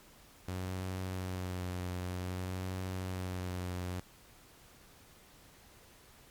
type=tone with vibrato; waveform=sawtooth; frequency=91.7 Hz; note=F#2; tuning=15 cents flat; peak=-32 dBFS; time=0.48-4 s; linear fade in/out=5 ms; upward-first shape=sine; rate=0.53 Hz; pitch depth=29 cents each way; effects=pink hiss -59 dBFS RMS until 6.3 s + MP3 96 kbps